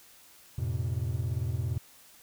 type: chord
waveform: triangle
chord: F major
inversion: none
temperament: equal with one note detuned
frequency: 87.31 / 110 / 127.6 Hz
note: F2 / A2 / C3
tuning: 0 / 0 / -43 cents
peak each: -31 dBFS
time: 0.58-1.78 s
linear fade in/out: 5 ms
effects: white hiss -56 dBFS RMS until 2.22 s